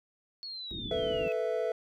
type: linear sweep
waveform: sine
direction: down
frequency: 4400 to 2557 Hz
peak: -38 dBFS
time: 0.43-1.32 s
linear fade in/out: 0 ms
type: low-pass noise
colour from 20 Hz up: white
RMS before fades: -41 dBFS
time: 0.71-1.28 s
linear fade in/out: 0 ms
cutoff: 350 Hz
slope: 48 dB/octave
type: chord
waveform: triangle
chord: A suspended second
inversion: none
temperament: just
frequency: 440 / 495 / 660 Hz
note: A4 / B4 / E5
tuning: 0 / +4 / +2 cents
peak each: -31 dBFS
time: 0.91-1.72 s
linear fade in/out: 2 ms
effects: none